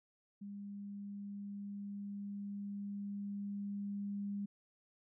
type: tone with level ramp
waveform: sine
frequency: 201.7 Hz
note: G3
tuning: 50 cents sharp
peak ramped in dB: -44 to -37 dBFS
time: 0.41-4.46 s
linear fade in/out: 10 ms
effects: none